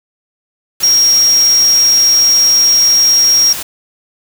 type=tone in noise; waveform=sine; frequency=5600 Hz; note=F8; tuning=4 cents sharp; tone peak=-6 dBFS; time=0.83-3.53 s; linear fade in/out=5 ms; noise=white; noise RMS=-22 dBFS; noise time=0.8-3.63 s; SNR=+13 dB; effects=none